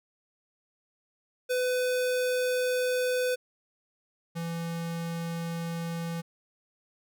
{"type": "tone pair in turn", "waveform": "square", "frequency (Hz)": [502, 167.52], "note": ["B4", "E3"], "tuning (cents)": [28, 28], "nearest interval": "octave + perfect fifth", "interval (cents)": 1900, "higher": "first", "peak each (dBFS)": [-26, -32], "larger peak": "first", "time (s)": [[1.49, 3.36], [4.35, 6.22]], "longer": "neither", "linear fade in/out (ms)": 20, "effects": []}